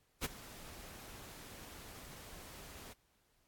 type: noise with ADSR envelope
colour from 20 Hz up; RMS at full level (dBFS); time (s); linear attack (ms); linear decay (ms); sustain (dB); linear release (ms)
pink; -34; 0.21-2.94; 35; 26; -18; 19
effects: pink hiss -75 dBFS RMS until 3.47 s + AAC 64 kbps